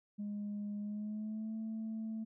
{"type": "tone with pitch glide", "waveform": "sine", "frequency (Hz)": [206.2, 221], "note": ["G#3", "A3"], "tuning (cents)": [-12, 8], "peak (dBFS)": -36, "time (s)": [0.18, 2.25], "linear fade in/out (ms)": 20, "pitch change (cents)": 120, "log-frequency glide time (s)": [0.79, 1.56], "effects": ["tanh soft clip ceiling -35 dBFS"]}